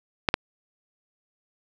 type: clicks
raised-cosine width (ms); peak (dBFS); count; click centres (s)
0.3; -3; 2; 0.288 / 0.341
effects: none